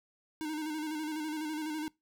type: tone with vibrato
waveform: square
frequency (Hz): 308.6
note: D#4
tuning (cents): -14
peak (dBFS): -35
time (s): 0.41-1.88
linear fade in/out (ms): 0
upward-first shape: square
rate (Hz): 12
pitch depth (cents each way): 41
effects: noise-tail reverb RT60 0.2 s tail -23 dB re dry